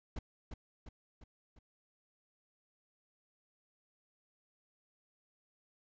brown noise with echo, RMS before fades -39 dBFS, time 0.16-0.19 s, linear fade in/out 5 ms, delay 350 ms, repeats 4, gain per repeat -5 dB, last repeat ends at 1.59 s, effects resampled to 16000 Hz

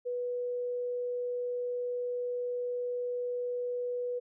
sine tone, 490.5 Hz, B4, 12 cents flat, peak -31 dBFS, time 0.05-4.2 s, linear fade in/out 20 ms, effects none

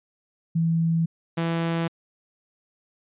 sine / sawtooth tone pair in turn, 164.81 / 166.44 Hz, E3 / E3, 0 / +17 cents, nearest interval unison, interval 17 cents, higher second, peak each -19 dBFS, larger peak neither, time 0.55-1.06 / 1.37-1.88 s, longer neither, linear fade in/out 10 ms, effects resampled to 8000 Hz

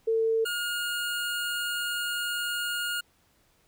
sine / 25% pulse tone pair in turn, 449.1 / 1425.8 Hz, A4 / F6, +35 / +35 cents, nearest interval octave + minor sixth, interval 2000 cents, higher second, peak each -22 / -25 dBFS, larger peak first, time 0.07-0.45 / 0.45-3.01 s, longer second, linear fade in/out 10 ms, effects pink hiss -66 dBFS RMS until 3.67 s

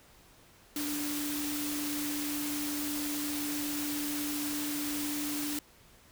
sine tone in noise, 293.7 Hz, D4, in tune, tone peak -34 dBFS, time 0.76-5.59 s, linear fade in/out 2 ms, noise white, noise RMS -37 dBFS, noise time 0.76-5.59 s, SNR 0 dB, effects pink hiss -59 dBFS RMS until 6.11 s

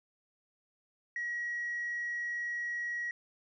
sine tone, 1909 Hz, A#6, 41 cents sharp, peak -32 dBFS, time 1.16-3.11 s, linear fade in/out 2 ms, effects tanh soft clip ceiling -30 dBFS

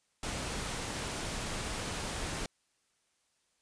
pink noise, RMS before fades -37 dBFS, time 0.23-2.46 s, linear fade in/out 2 ms, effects white hiss -75 dBFS RMS until 3.61 s + resampled to 22050 Hz

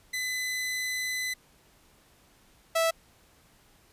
sawtooth tone pair in turn, 2012 / 656.5 Hz, B6 / E5, +32 / -7 cents, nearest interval octave + perfect fifth, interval 1939 cents, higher first, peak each -26 / -19 dBFS, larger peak second, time 0.13-1.34 / 2.75-2.91 s, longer first, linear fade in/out 10 ms, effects pink hiss -61 dBFS RMS until 3.92 s + resampled to 32000 Hz

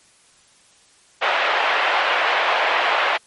pink band-pass noise, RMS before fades -19 dBFS, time 1.21-3.18 s, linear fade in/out 20 ms, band 600 to 3000 Hz, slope 24 dB/octave, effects white hiss -54 dBFS RMS until 3.26 s + MP3 48 kbps

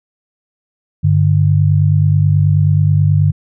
sine tone pair together, 99 / 148.33 Hz, G2 / D3, +18 / +18 cents, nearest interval perfect fifth, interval 700 cents, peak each -11 dBFS, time 1.03-3.32 s, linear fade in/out 20 ms, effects none

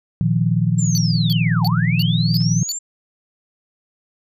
sine chord, Bb suspended fourth, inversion none, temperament equal, 116.54 / 155.56 / 174.61 Hz, Bb2 / Eb3 / F3, 0 / 0 / 0 cents, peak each -19 dBFS, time 0.21-2.63 s, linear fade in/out 0 ms
sine linear two-way sweep, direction down then up, 7459 to 698.5 to 7459 Hz, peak -24 dBFS, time 0.78-2.79 s, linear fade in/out 10 ms, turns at 1.65 s
square tone bursts, 4477 Hz, C#8, 16 cents sharp, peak -22 dBFS, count 6, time 0.95-2.718 s, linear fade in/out 0 ms, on 28 ms, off 320 ms
clicks, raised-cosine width 0.2 ms, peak -27 dBFS, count 2, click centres 2.406 / 2.42 s
effects none

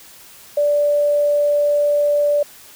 sine tone, 584 Hz, D5, 10 cents flat, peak -13 dBFS, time 0.57-2.43 s, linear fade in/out 5 ms, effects white hiss -43 dBFS RMS until 2.75 s

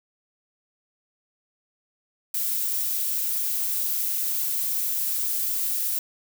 violet noise, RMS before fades -26 dBFS, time 2.34-5.99 s, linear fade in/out 5 ms, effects none

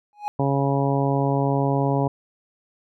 triangle tone with exponential growth, 831 Hz, G#5, 1 cent sharp, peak -19 dBFS, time 0.13-0.28 s, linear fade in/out 0 ms, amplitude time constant 32 ms
harmonic tone, 138.59 Hz, C#3, in tune, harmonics 1 / 2 / 3 / 4 / 5 / 6 / 7, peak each -22 / -25 / -27 / -28 / -29 / -30 / -30 dBFS, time 0.39-2.08 s, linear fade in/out 5 ms
effects none

